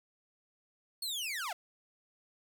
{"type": "linear sweep", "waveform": "sawtooth", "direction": "down", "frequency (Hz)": [4400, 636], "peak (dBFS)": -32, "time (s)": [1.02, 1.53], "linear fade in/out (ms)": 5, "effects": []}